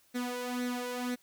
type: tone with flanger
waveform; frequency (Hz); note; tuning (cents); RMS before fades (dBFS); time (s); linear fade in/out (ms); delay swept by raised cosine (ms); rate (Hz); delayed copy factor
sawtooth; 246.9; B3; 0; -35; 0.14-1.16; 20; 0.5 to 2; 2; +0.65
effects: white hiss -66 dBFS RMS until 1.22 s